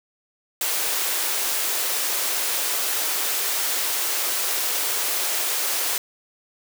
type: high-pass noise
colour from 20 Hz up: white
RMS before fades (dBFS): -24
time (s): 0.61-5.98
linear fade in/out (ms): 2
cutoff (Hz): 350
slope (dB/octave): 24
effects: none